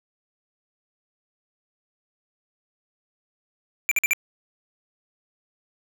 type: tone bursts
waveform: square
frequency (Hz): 2357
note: D7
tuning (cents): +6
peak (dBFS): -18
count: 4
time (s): 3.89-4.133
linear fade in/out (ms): 0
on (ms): 24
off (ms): 49
effects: none